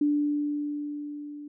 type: tone with level ramp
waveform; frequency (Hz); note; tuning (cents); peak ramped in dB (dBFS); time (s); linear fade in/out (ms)
sine; 293.3; D4; -2; -20 to -38; 0.01-1.48; 5
effects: none